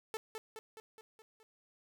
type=tone with echo; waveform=sawtooth; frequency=440 Hz; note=A4; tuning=in tune; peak=-33 dBFS; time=0.14-0.17 s; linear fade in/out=0 ms; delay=210 ms; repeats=6; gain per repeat=-4 dB; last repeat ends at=1.43 s; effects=none